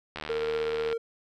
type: click train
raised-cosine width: 0.3 ms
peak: -19 dBFS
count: 60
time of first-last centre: 0.16-0.927 s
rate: 76.9 Hz
type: tone with tremolo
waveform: triangle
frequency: 458.6 Hz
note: A#4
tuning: 28 cents flat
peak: -24 dBFS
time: 0.29-0.98 s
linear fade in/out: 10 ms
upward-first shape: sine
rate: 16 Hz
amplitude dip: 25%
effects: none